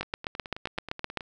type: two click trains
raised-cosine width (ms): 0.3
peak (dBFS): -13 / -22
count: 10 / 12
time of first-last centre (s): 0.01-1.173 / 0.03-1.208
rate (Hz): 7.74 / 9.34
effects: none